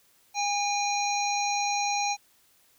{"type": "harmonic tone", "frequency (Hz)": 813, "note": "G#5", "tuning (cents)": -37, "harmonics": [1, 3, 5, 7, 8], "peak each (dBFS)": [-27, -32, -34, -35, -36], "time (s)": [0.34, 2.17], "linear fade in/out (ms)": 50, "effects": ["white hiss -63 dBFS RMS until 2.78 s"]}